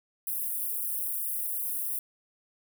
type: high-pass noise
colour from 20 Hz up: white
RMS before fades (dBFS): -32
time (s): 0.27-1.99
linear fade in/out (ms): 2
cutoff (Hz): 9800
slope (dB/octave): 48
effects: none